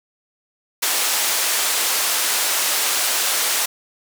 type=band-pass noise; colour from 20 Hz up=white; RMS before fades=-20 dBFS; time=0.82-3.66 s; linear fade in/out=10 ms; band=500 to 12000 Hz; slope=12 dB/octave; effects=none